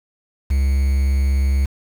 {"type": "tone with quantisation", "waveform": "triangle", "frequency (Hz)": 68.1, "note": "C#2", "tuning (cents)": -30, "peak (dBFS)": -12, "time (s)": [0.5, 1.66], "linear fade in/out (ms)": 10, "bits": 6, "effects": []}